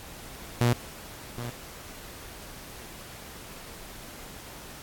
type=tone with echo; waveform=sawtooth; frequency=120 Hz; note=B2; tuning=49 cents flat; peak=-16 dBFS; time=0.61-0.73 s; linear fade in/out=0 ms; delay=770 ms; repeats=1; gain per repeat=-13 dB; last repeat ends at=1.5 s; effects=pink hiss -44 dBFS RMS until 4.82 s + AAC 64 kbps